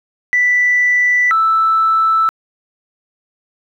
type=tone pair in turn; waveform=sine; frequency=1975.5 / 1318.5 Hz; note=B6 / E6; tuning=0 / 0 cents; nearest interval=perfect fifth; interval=700 cents; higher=first; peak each=-9 dBFS; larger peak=neither; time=0.33-1.31 / 1.31-2.29 s; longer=neither; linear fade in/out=0 ms; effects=tanh soft clip ceiling -5 dBFS + 8-bit